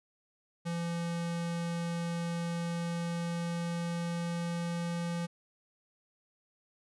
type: tone with pitch glide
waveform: square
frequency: 170 to 171.08 Hz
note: F3 to F3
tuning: -46 to -35 cents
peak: -33 dBFS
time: 0.65-5.27 s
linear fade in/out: 20 ms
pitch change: +11 cents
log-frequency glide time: 2.29-5.05 s
effects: resampled to 24000 Hz